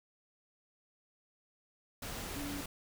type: tone in noise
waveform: sine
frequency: 286.1 Hz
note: D4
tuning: 45 cents flat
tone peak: -40 dBFS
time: 2.36-2.61 s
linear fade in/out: 5 ms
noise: pink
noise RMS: -42 dBFS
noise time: 2.02-2.66 s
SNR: -1 dB
effects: none